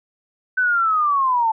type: linear sweep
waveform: sine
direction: down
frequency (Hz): 1526 to 871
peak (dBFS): -15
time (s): 0.57-1.52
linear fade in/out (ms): 10
effects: none